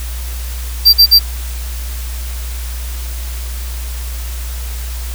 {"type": "tone bursts", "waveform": "square", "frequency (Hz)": 4699, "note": "D8", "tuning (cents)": 0, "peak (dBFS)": -3, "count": 3, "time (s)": [0.85, 1.194], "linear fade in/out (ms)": 20, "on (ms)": 84, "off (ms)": 46, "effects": ["added 60 Hz sine -20 dBFS peak until 5.14 s", "white hiss -31 dBFS RMS until 5.14 s"]}